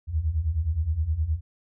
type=beating tone pair; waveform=sine; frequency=73 / 82.6 Hz; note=D2 / E2; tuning=-10 / +4 cents; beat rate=9.6 Hz; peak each=-28 / -24 dBFS; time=0.07-1.41 s; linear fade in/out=50 ms; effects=none